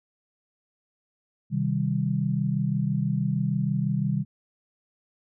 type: chord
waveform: sine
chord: C minor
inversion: none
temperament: just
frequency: 130.81 / 156.98 / 196.22 Hz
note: C3 / Eb3 / G3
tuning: 0 / +16 / +2 cents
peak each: -27 dBFS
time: 1.5-4.25 s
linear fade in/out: 50 ms
effects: none